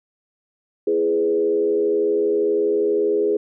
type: tone with frequency modulation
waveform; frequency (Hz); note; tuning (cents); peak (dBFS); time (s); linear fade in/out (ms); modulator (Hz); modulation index
sine; 415.3; G#4; 0; -16; 0.87-3.37; 5; 81.9; 0.79
effects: none